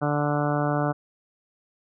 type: harmonic tone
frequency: 146.83 Hz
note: D3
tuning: in tune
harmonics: 1 / 2 / 3 / 4 / 5 / 6 / 7 / 8 / 9 / 10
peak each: -26 / -28 / -33 / -29 / -30 / -36 / -37 / -35 / -35 / -36 dBFS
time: 0.01-0.93 s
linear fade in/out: 20 ms
effects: none